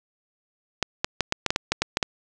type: clicks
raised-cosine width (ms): 0.2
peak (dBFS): -4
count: 11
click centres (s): 0.827 / 1.045 / 1.207 / 1.324 / 1.463 / 1.505 / 1.561 / 1.72 / 1.82 / 1.971 / 2.028
effects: resampled to 24000 Hz + 7-bit